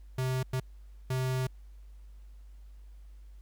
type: tone bursts at uneven times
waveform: square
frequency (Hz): 129.4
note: C3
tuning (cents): -19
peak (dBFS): -29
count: 3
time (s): 0.18-0.43 / 0.53-0.6 / 1.1-1.47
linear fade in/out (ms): 5
effects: added 50 Hz sine -47 dBFS peak until 3.41 s + pink hiss -71 dBFS RMS until 3.41 s